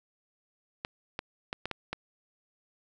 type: clicks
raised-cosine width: 0.3 ms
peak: -17 dBFS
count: 6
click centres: 0.849 / 1.191 / 1.529 / 1.656 / 1.713 / 1.93 s
effects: none